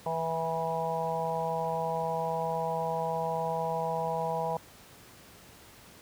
harmonic tone with a mistuned harmonic, 163.8 Hz, E3, 11 cents flat, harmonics 1 / 3 / 4 / 5 / 6, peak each -38 / -35 / -34 / -34 / -35 dBFS, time 0.06-4.57 s, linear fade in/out 2 ms, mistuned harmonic 6, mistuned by -15 cents, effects pink hiss -53 dBFS RMS until 6.01 s + high-pass 60 Hz 12 dB/octave

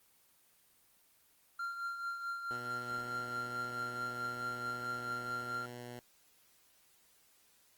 triangle tone with tremolo, 1384 Hz, F6, 16 cents flat, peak -33 dBFS, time 1.59-5.66 s, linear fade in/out 5 ms, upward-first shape triangle, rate 4.6 Hz, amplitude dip 60%
10% pulse tone, 121.6 Hz, B2, 26 cents flat, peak -37 dBFS, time 2.51-5.99 s, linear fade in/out 0 ms
effects white hiss -68 dBFS RMS until 7.77 s + Opus 24 kbps

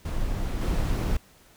brown noise with level steps, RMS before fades -28 / -24 dBFS, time 0.05-1.17 s, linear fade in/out 5 ms, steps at 0.61 s, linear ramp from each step 5 ms, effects pink hiss -56 dBFS RMS until 1.56 s

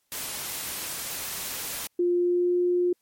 white noise, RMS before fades -33 dBFS, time 0.12-1.87 s, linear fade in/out 0 ms
sine tone with pitch glide, 351.6 to 355.1 Hz, F4 to F4, +12 to +29 cents, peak -20 dBFS, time 1.99-2.93 s, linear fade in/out 5 ms, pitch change +17 cents, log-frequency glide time 2.13-2.56 s
effects white hiss -73 dBFS RMS until 3.01 s + MP3 64 kbps

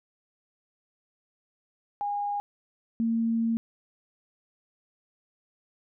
sine tone pair in turn, 817 / 228.3 Hz, G#5 / A#3, -29 / -36 cents, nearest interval octave + minor seventh, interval 2207 cents, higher first, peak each -27 / -23 dBFS, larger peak second, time 2.01-2.4 / 3-3.57 s, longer second, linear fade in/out 0 ms, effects none

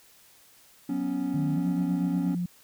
triangle chord, F# suspended fourth, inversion none, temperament equal, 185 / 246.9 / 277.2 Hz, F#3 / B3 / C#4, 0 / 0 / 0 cents, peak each -32 / -30 / -26 dBFS, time 0.89-2.35 s, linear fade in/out 5 ms
sine tone with pitch glide, 155.56 to 176.64 Hz, D#3 to F3, 0 to +20 cents, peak -26 dBFS, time 1.34-2.46 s, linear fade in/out 5 ms, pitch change +220 cents, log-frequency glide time 1.54-1.6 s
effects tanh soft clip ceiling -16 dBFS + white hiss -57 dBFS RMS until 2.63 s

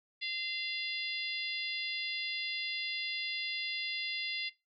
harmonic tone, 690 Hz, F5, 21 cents flat, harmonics 3 / 4 / 5 / 6 / 7, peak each -39 / -40 / -41 / -42 / -42 dBFS, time 0.21-4.5 s, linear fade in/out 20 ms, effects noise-tail reverb RT60 0.2 s tail -17 dB re dry

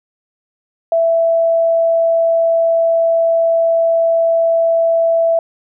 sine tone, 663 Hz, E5, 10 cents sharp, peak -10 dBFS, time 0.92-5.39 s, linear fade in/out 2 ms, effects none

